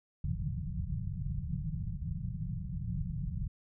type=low-pass noise; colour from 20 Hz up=white; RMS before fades=-36 dBFS; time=0.24-3.48 s; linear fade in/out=5 ms; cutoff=180 Hz; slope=96 dB/octave; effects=none